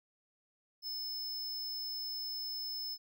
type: tone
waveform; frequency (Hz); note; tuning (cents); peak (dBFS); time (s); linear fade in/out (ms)
square; 5230; E8; -15; -38; 0.82-2.98; 50
effects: none